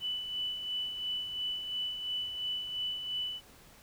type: tone with tremolo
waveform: sine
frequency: 2983 Hz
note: F#7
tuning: 13 cents sharp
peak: -31 dBFS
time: 0-3.41 s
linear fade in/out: 50 ms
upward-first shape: sine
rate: 2.9 Hz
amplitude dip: 50%
effects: pink hiss -57 dBFS RMS until 3.82 s